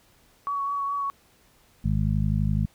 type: tone with vibrato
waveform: sine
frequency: 1124 Hz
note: C#6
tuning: 24 cents sharp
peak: -25 dBFS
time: 0.47-1.1 s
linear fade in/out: 0 ms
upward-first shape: triangle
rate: 4.7 Hz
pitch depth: 22 cents each way
type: harmonic tone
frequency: 51.91 Hz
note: G#1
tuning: in tune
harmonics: 1 / 2 / 3 / 4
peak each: -26 / -26 / -26 / -29 dBFS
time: 1.84-2.66 s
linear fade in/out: 10 ms
effects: pink hiss -60 dBFS RMS until 2.74 s